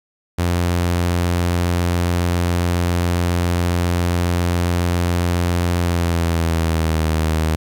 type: tone with pitch glide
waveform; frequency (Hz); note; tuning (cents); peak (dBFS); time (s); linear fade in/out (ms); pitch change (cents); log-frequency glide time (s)
sawtooth; 87.31 to 79.14; F2 to D#2; 0 to +30; -12; 0.38-7.56; 10; -170; 5.78-7.04
effects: 9-bit